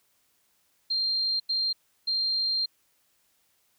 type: tone bursts at uneven times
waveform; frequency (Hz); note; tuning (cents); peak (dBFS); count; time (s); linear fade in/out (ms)
sine; 4184; C8; -1; -24; 3; 0.9-1.4 / 1.49-1.73 / 2.07-2.66; 10
effects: white hiss -69 dBFS RMS until 3.78 s